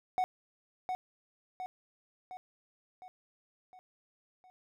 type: tone with echo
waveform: triangle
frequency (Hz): 740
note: F#5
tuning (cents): 0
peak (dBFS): -25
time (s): 0.18-0.24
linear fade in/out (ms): 0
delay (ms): 710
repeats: 6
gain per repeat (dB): -5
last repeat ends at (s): 4.5
effects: none